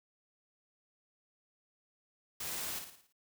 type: noise with echo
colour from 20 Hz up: white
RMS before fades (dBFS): -40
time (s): 2.4-2.79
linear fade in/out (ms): 5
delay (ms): 56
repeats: 6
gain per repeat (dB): -6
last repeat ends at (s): 3.126
effects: none